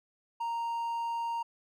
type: tone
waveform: triangle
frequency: 930 Hz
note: A#5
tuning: 4 cents flat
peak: -29 dBFS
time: 0.4-1.43 s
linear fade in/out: 10 ms
effects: none